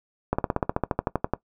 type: slowing click train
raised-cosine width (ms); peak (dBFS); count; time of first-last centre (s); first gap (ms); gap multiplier
1; -8; 15; 0.33-1.336; 55; 1.04
effects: noise-tail reverb RT60 0.1 s tail -19 dB re dry